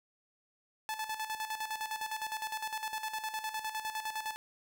sawtooth tone with tremolo, 870 Hz, A5, 20 cents flat, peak -30 dBFS, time 0.89-4.36 s, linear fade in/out 0 ms, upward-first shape square, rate 9.8 Hz, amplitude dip 65%, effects none

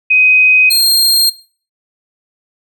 sine / sawtooth tone pair in turn, 2513 / 4209 Hz, D#7 / C8, +17 / +9 cents, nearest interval major sixth, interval 892 cents, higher second, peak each -6 / -5 dBFS, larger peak second, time 0.1-0.7 / 0.7-1.3 s, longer neither, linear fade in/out 10 ms, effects noise-tail reverb RT60 0.4 s tail -18 dB re dry

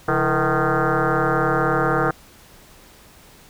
sine tone with frequency modulation, 449.9 Hz, A4, 39 cents sharp, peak -16 dBFS, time 0.08-2.11 s, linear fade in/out 5 ms, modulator 156 Hz, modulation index 6.9, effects pink hiss -48 dBFS RMS until 3.49 s

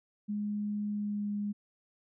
sine tone with pitch glide, 207.7 to 205.7 Hz, G#3 to G#3, 0 to -16 cents, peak -31 dBFS, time 0.28-1.53 s, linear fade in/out 20 ms, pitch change -16 cents, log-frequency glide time 0.9-1.3 s, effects none

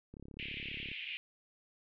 click train, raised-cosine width 3 ms, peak -36 dBFS, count 28, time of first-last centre 0.14-0.916 s, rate 34.8 Hz
white band-pass noise, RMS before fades -43 dBFS, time 0.39-1.17 s, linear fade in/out 0 ms, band 2200 to 3000 Hz, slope 48 dB/octave
effects none

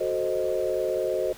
sine chord, F# diminished seventh, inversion none, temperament equal, 370 / 440 / 523.3 / 622.3 Hz, F#4 / A4 / C5 / Eb5, 0 / 0 / 0 / 0 cents, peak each -29 / -31 / -28 / -29 dBFS, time 0-1.33 s, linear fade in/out 10 ms, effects pink hiss -46 dBFS RMS until 1.37 s

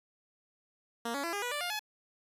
10% pulse tone with pitch steps, 233.1 / 280.4 / 337.4 / 405.9 / 488.2 / 587.4 / 706.6 / 850.1 Hz, A#3 / C#4 / E4 / G#4 / B4 / D5 / F5 / G#5, 0 / +20 / +40 / -40 / -20 / 0 / +20 / +40 cents, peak -25 dBFS, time 1.05-1.794 s, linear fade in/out 5 ms, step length 93 ms, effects resampled to 32000 Hz

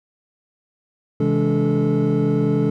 triangle tone cluster, 133 / 162.9 / 207.8 / 286.8 / 437.3 Hz, C3 / E3 / G#3 / D4 / A4, +29 / -20 / +1 / -41 / -11 cents, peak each -20 dBFS, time 1.2-2.7 s, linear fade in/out 5 ms, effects tanh soft clip ceiling -5 dBFS

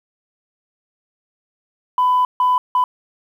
sine tone bursts at uneven times, 1000 Hz, B5, 21 cents sharp, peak -11 dBFS, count 3, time 1.98-2.25 / 2.4-2.58 / 2.75-2.84 s, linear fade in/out 2 ms, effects tanh soft clip ceiling -9 dBFS + 8-bit

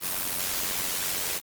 white noise with amplitude modulation, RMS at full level -26 dBFS, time 0-1.41 s, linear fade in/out 50 ms, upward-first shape sine, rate 91.7 Hz, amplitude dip 70%, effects Opus 24 kbps

